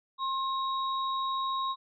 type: tone pair together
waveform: sine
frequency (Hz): 1066 / 3799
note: C6 / A#7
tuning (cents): +32 / +32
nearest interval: octave + minor seventh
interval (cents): 2200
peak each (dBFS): -29 / -37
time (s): 0.18-1.76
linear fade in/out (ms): 50
effects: none